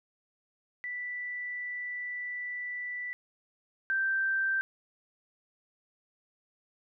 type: tone pair in turn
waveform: sine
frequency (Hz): 1972 / 1565.2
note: B6 / G6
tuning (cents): -3 / -3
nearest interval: major third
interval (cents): 400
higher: first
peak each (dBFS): -34 / -26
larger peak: second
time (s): 0.84-3.13 / 3.9-4.61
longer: first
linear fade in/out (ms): 0
effects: none